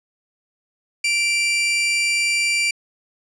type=tone pair together; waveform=sawtooth; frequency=2346 / 2800 Hz; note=D7 / F7; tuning=-2 / +4 cents; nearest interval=minor third; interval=306 cents; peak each=-14 / -26 dBFS; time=1.04-2.71 s; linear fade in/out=5 ms; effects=resampled to 22050 Hz